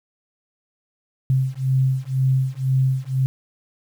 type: beating tone pair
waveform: sine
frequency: 130.81 / 132.81 Hz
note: C3 / C3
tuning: 0 / +26 cents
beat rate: 2 Hz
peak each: -20 dBFS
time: 1.3-3.26 s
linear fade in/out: 0 ms
effects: 8-bit